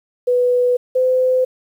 sine tone pair in turn, 493.9 / 511.5 Hz, B4 / C5, 0 / -39 cents, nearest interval minor second, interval 61 cents, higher second, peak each -12 dBFS, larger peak neither, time 0.27-0.77 / 0.95-1.45 s, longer neither, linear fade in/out 10 ms, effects 8-bit

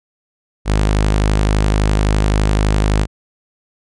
sawtooth tone, 51.8 Hz, G#1, 4 cents flat, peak -8 dBFS, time 0.65-3.07 s, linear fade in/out 50 ms, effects resampled to 22050 Hz

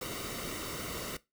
pink noise with comb filter, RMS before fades -39 dBFS, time 0.01-1.17 s, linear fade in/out 5 ms, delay 1.2 ms, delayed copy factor -0.6, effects noise-tail reverb RT60 0.2 s tail -18 dB re dry

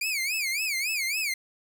sawtooth tone with vibrato, 2333 Hz, D7, 12 cents flat, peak -23 dBFS, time 0.01-1.34 s, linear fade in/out 5 ms, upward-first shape sine, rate 3.6 Hz, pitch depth 200 cents each way, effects none

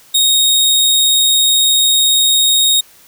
sawtooth tone, 3737 Hz, A#7, 4 cents sharp, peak -6 dBFS, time 0.14-2.81 s, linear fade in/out 10 ms, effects white hiss -45 dBFS RMS until 3.07 s

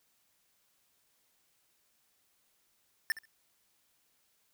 square tone with echo, 1787 Hz, A6, 26 cents sharp, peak -28 dBFS, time 3.1-3.12 s, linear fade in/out 0 ms, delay 67 ms, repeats 2, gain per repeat -15 dB, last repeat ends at 3.254 s, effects white hiss -73 dBFS RMS until 4.53 s

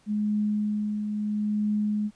sine tone with tremolo, 210 Hz, G#3, 19 cents sharp, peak -22 dBFS, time 0.06-2.11 s, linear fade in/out 50 ms, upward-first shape triangle, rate 0.75 Hz, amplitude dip 45%, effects pink hiss -62 dBFS RMS until 2.15 s + resampled to 22050 Hz

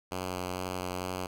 5% pulse tone with vibrato, 91.4 Hz, F#2, 21 cents flat, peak -22 dBFS, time 0.11-1.27 s, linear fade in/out 10 ms, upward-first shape sine, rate 2.2 Hz, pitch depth 14 cents each way, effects none

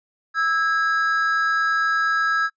triangle tone pair together, 1312.7 / 1641 Hz, E6 / G#6, -8 / -21 cents, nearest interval major third, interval 387 cents, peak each -19 dBFS, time 0.34-2.5 s, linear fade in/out 50 ms, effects noise-tail reverb RT60 0.1 s tail -23 dB re dry + resampled to 16000 Hz

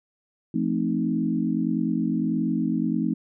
sine chord, F dominant seventh, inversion none, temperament equal with one note detuned, 171.32 / 220 / 261.6 / 311.1 Hz, F3 / A3 / C4 / Eb4, -33 / 0 / 0 / 0 cents, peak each -28 / -26 / -27 / -28 dBFS, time 0.54-3.14 s, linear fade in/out 5 ms, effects none

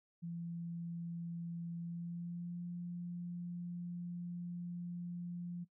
sine tone with pitch glide, 169.7 to 174.57 Hz, F3 to F3, -49 to 0 cents, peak -40 dBFS, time 0.22-5.65 s, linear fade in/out 20 ms, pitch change +49 cents, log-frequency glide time 1.78-2.63 s, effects noise-tail reverb RT60 0.1 s tail -19 dB re dry

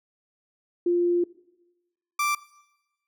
sine / 30% pulse tone pair in turn, 349.2 / 1174.6 Hz, F4 / D6, 0 / 0 cents, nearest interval octave + major sixth, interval 2100 cents, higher second, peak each -19 / -20 dBFS, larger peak first, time 0.86-1.24 / 2.19-2.35 s, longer first, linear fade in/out 5 ms, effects noise-tail reverb RT60 1.0 s tail -20 dB re dry

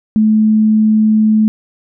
sine tone, 216.4 Hz, A3, 29 cents flat, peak -7 dBFS, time 0.16-1.48 s, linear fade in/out 0 ms, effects none

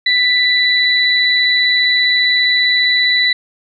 sine tone pair together, 1983 / 3966 Hz, B6 / B7, +7 / +7 cents, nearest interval octave, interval 1200 cents, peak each -13 dBFS, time 0.06-3.33 s, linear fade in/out 5 ms, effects none

